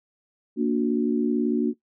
sine chord, Bb augmented, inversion none, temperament just, 233.1 / 291.4 / 364.2 Hz, Bb3 / D4 / F#4, 0 / -13 / -27 cents, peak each -23 / -24 / -26 dBFS, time 0.56-1.74 s, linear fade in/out 50 ms, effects noise-tail reverb RT60 0.1 s tail -17 dB re dry

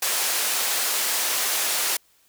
white band-pass noise, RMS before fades -24 dBFS, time 0.02-1.97 s, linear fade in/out 5 ms, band 470 to 14000 Hz, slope 12 dB/octave, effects white hiss -61 dBFS RMS until 2.28 s

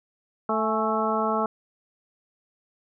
harmonic tone with a mistuned harmonic, 220 Hz, A3, in tune, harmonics 1 / 2 / 3 / 4 / 5 / 6, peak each -29 / -29 / -29 / -29 / -29 / -29 dBFS, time 0.49-1.46 s, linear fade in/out 2 ms, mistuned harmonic 4, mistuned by -61 cents, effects none

